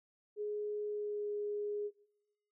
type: tone with pitch glide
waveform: sine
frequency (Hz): 418.1 to 414.3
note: G#4 to G#4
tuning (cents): +12 to -4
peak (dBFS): -35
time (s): 0.36-1.91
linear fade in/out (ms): 50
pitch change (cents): -16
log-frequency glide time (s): 0.87-1.31
effects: noise-tail reverb RT60 1.0 s tail -21 dB re dry